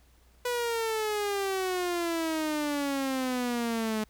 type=exponential sweep; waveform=sawtooth; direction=down; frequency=493.9 to 213.8 Hz; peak=-24 dBFS; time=0.45-4.04 s; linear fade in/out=5 ms; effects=added 60 Hz sine -59 dBFS peak until 4.09 s + pink hiss -65 dBFS RMS until 4.09 s